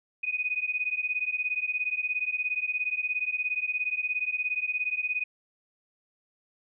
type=beating tone pair; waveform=sine; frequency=2482 / 2499 Hz; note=D#7 / D#7; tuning=-5 / +7 cents; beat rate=17 Hz; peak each=-30 dBFS; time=0.23-5.24 s; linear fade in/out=10 ms; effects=none